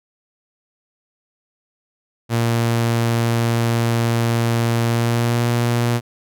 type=tone with pitch glide; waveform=sawtooth; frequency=116.54 to 119.06 Hz; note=A#2 to A#2; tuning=0 to +37 cents; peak=-12 dBFS; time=2.29-6.01 s; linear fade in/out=50 ms; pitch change=+37 cents; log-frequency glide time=4.85-5.45 s; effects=none